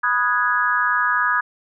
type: chord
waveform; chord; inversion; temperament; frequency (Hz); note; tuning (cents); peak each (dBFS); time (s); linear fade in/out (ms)
sine; G# minor seventh; first; equal with one note detuned; 987.8 / 1244.5 / 1467.2 / 1661.2; B5 / D#6 / F#6 / G#6; 0 / 0 / -15 / 0; -24 / -21 / -24 / -20; 0.03-1.41; 10
effects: none